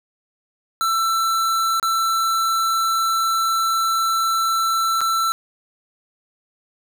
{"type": "tone with dropouts", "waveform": "square", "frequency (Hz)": 1336, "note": "E6", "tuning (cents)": 23, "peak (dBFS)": -18, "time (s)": [0.81, 5.32], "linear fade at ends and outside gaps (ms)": 0, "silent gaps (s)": [[1.798, 1.828], [5.007, 5.014]], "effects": []}